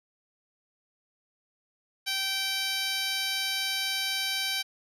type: tone with band-pass filter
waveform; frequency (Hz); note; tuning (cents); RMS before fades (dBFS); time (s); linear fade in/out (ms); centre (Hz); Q
10% pulse; 776; G5; -18; -30; 2.06-4.63; 20; 5300; 0.63
effects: none